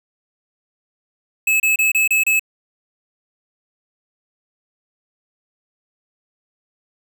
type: tone bursts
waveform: square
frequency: 2593 Hz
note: E7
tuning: 29 cents flat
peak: -14 dBFS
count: 6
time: 1.47-2.395 s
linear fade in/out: 5 ms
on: 130 ms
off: 29 ms
effects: none